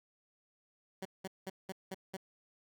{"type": "tone bursts", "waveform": "15% pulse", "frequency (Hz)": 190.2, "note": "F#3", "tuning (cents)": 48, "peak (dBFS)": -33, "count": 6, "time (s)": [1.02, 2.168], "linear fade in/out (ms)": 5, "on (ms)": 33, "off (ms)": 190, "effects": []}